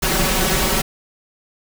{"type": "noise with comb filter", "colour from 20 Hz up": "pink", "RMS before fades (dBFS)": -18, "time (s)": [0.02, 0.82], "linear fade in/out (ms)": 10, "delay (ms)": 5.3, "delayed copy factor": 0.85, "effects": []}